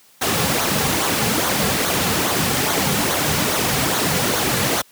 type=noise with flanger; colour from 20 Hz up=pink; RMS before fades=-19 dBFS; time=0.21-4.82 s; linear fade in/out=10 ms; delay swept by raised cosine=0.38 to 3.28 ms; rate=2.4 Hz; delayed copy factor=-0.5; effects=white hiss -52 dBFS RMS until 4.91 s + high-pass 100 Hz 12 dB/octave